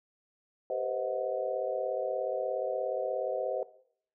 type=tone cluster; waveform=sine; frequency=394.6 / 481.1 / 518 / 632 / 732 Hz; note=G4 / B4 / C5 / D#5 / F#5; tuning=+11 / -45 / -17 / +27 / -19 cents; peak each=-40 / -40 / -33 / -35 / -40 dBFS; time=0.7-3.63 s; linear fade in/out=2 ms; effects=noise-tail reverb RT60 0.6 s tail -17 dB re dry